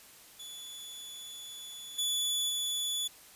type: tone with level steps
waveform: sawtooth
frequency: 3446 Hz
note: A7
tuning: 37 cents flat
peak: -40 / -26 / -28 dBFS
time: 0.39-3.08 s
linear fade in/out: 10 ms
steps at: 1.98 / 2.49 s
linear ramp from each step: 10 ms
effects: white hiss -55 dBFS RMS until 3.35 s + resampled to 32000 Hz